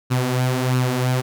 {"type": "tone with flanger", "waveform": "sawtooth", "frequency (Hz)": 127.1, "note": "C3", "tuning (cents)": -50, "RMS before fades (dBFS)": -20, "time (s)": [0.1, 1.22], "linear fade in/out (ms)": 20, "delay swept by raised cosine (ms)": [0.72, 6.62], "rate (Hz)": 1.5, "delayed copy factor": 0.55, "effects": []}